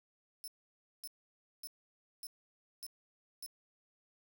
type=tone bursts; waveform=10% pulse; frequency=5300 Hz; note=E8; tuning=9 cents sharp; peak=-37 dBFS; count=6; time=0.44-3.462 s; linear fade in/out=0 ms; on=37 ms; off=560 ms; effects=none